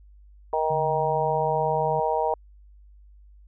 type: harmonic tone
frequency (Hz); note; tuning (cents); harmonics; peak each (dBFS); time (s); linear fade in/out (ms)
157.2; D#3; +18; 3 / 4 / 5 / 6; -27 / -27 / -27 / -27; 0.53-2.34; 2
type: tone with pitch glide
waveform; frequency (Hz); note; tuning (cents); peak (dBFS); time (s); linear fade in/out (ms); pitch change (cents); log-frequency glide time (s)
sine; 146.3 to 150.24; D3 to D3; -6 to +40; -31; 0.7-2; 5; +46; 0.94-1.57
effects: added 50 Hz sine -48 dBFS peak until 3.47 s